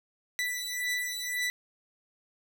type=beating tone pair; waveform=sawtooth; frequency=1975.5 / 1977.4 Hz; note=B6 / B6; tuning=0 / +2 cents; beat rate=1.9 Hz; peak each=-30 dBFS; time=0.39-1.5 s; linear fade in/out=0 ms; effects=none